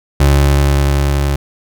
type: tone with level ramp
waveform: 30% pulse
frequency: 70.3 Hz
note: C#2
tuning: 25 cents sharp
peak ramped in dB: -4 to -10 dBFS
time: 0.2-1.36 s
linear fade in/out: 5 ms
effects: none